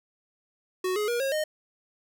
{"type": "tone with pitch steps", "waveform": "square", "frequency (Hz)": [370, 420.1, 477.1, 541.7, 615.1], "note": ["F#4", "G#4", "A#4", "C#5", "D#5"], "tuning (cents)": [0, 20, 40, -40, -20], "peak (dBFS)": -26, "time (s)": [0.84, 1.44], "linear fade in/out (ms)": 5, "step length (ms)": 120, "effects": []}